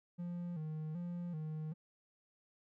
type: tone with vibrato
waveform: triangle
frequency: 164.81 Hz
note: E3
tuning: in tune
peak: -37 dBFS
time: 0.18-1.74 s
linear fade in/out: 20 ms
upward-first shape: square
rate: 1.3 Hz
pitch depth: 100 cents each way
effects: none